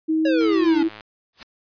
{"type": "tone with pitch glide", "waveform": "sine", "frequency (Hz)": [316.7, 326.7], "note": ["D#4", "E4"], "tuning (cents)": [31, -15], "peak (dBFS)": -17, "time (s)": [0.08, 0.89], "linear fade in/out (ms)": 20, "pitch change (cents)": 54, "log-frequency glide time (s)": [0.22, 0.47]}
{"type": "exponential sweep", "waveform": "square", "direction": "down", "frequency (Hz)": [566, 278.7], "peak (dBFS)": -21, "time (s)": [0.25, 0.83], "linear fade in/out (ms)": 5}
{"type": "click train", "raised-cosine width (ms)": 0.3, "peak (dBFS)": -23, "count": 65, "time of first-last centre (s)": [0.41, 1.008], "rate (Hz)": 107}
{"type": "noise with exponential growth", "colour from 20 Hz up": "white", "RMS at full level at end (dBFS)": -31, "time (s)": [1.33, 1.43], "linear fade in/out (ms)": 2, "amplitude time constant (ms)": 20}
{"effects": ["resampled to 11025 Hz"]}